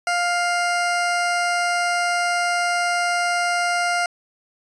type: tone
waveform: 20% pulse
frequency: 702 Hz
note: F5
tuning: 9 cents sharp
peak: -14 dBFS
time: 0.07-4.06 s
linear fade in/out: 2 ms
effects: resampled to 22050 Hz